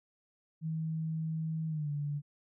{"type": "tone with pitch glide", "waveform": "sine", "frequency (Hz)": [159.8, 145.69], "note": ["D#3", "D3"], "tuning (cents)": [47, -14], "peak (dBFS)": -32, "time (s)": [0.61, 2.22], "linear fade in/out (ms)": 50, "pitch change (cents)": -161, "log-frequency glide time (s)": [1.68, 1.9], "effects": []}